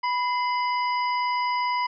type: harmonic tone with a mistuned harmonic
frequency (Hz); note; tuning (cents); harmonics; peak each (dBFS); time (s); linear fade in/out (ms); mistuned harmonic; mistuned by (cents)
987.8; B5; 0; 1 / 2 / 3 / 5; -23 / -31 / -40 / -37; 0.03-1.87; 10; 2; +75
effects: none